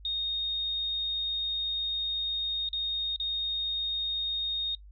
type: tone with dropouts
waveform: sine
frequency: 3706 Hz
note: A#7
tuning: 11 cents flat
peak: -28 dBFS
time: 0.05-4.75 s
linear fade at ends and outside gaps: 2 ms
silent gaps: 2.689-2.73 / 3.162-3.199 s
effects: noise-tail reverb RT60 0.1 s tail -25 dB re dry + added 50 Hz sine -47 dBFS peak until 4.91 s